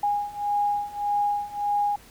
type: beating tone pair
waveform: sine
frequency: 820 / 821.7 Hz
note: G#5 / G#5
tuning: -22 / -19 cents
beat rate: 1.7 Hz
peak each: -27 / -25 dBFS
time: 0.03-1.96 s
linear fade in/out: 5 ms
effects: pink hiss -51 dBFS RMS until 2.1 s

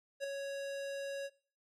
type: tone with ADSR envelope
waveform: square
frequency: 555 Hz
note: C#5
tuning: 2 cents sharp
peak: -34 dBFS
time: 0.2-1.3 s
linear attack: 40 ms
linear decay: 3 ms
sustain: -5 dB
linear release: 45 ms
effects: noise-tail reverb RT60 0.5 s tail -22 dB re dry + low-pass 9000 Hz 12 dB/octave

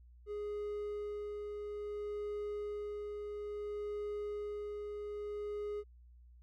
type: tone with tremolo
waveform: triangle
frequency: 415.3 Hz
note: G#4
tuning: in tune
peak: -35 dBFS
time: 0.26-5.84 s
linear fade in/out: 50 ms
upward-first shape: sine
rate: 0.59 Hz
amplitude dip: 30%
effects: added 60 Hz sine -56 dBFS peak until 6.42 s

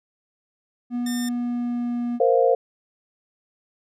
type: tone with pitch glide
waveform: triangle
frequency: 242.6 to 240 Hz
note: B3 to B3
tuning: -31 to -49 cents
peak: -21 dBFS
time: 0.9-2.2 s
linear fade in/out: 50 ms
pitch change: -18 cents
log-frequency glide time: 1.18-2.07 s
type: tone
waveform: 10% pulse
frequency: 1800 Hz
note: A6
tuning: 39 cents sharp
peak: -23 dBFS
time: 1.06-1.29 s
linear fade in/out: 5 ms
type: chord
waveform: sine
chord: Bb suspended second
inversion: none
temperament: equal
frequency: 466.2 / 523.3 / 698.5 Hz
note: Bb4 / C5 / F5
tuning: 0 / 0 / 0 cents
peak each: -19 / -18 / -22 dBFS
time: 2.2-2.55 s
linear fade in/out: 5 ms
effects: none

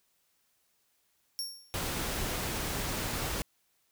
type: tone with exponential decay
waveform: sawtooth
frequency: 5510 Hz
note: F8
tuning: 24 cents flat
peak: -28 dBFS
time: 1.39-1.8 s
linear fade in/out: 0 ms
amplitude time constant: 88 ms
type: noise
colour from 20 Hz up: pink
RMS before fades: -34 dBFS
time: 1.74-3.42 s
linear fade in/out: 0 ms
effects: white hiss -73 dBFS RMS until 3.91 s

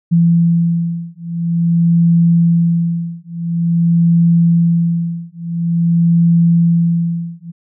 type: beating tone pair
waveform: sine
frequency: 168.7 / 169.18 Hz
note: E3 / E3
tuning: +40 / +45 cents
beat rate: 0.48 Hz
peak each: -13 dBFS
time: 0.11-7.52 s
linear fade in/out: 20 ms
effects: none

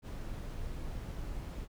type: noise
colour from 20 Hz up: brown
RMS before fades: -40 dBFS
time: 0.02-1.68 s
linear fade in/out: 50 ms
effects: none

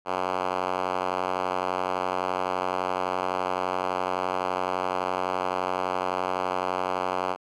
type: tone with band-pass filter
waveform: 5% pulse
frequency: 91.8 Hz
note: F#2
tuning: 13 cents flat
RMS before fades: -28 dBFS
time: 0.05-7.37 s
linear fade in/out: 50 ms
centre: 970 Hz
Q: 0.91
effects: none

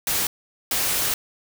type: noise bursts at uneven times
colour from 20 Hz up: white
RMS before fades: -23 dBFS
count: 2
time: 0.07-0.27 / 0.71-1.14 s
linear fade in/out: 2 ms
effects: none

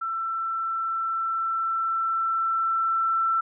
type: tone with level ramp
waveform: sine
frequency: 1338 Hz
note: E6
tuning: 25 cents sharp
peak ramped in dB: -26 to -20 dBFS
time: 0.01-3.41 s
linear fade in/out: 10 ms
effects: none

